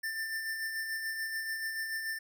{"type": "tone with tremolo", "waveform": "square", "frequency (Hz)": 1785, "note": "A6", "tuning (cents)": 24, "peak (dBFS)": -33, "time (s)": [0.03, 2.19], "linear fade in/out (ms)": 10, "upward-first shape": "sine", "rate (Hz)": 6.9, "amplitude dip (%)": 40, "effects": []}